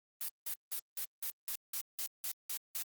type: noise bursts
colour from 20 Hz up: blue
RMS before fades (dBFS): -38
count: 11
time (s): 0.21-2.824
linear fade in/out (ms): 0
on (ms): 74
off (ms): 180
effects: Opus 32 kbps